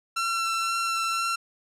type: tone with vibrato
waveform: sawtooth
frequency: 1351 Hz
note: E6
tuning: 42 cents sharp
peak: -21 dBFS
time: 0.16-1.36 s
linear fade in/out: 10 ms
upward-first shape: triangle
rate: 2 Hz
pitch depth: 14 cents each way
effects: low-pass 10000 Hz 12 dB/octave